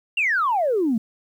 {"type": "exponential sweep", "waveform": "sine", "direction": "down", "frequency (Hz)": [2843, 210.3], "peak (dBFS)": -17, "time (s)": [0.17, 0.98], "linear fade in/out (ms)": 5, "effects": ["tanh soft clip ceiling -13 dBFS", "9-bit"]}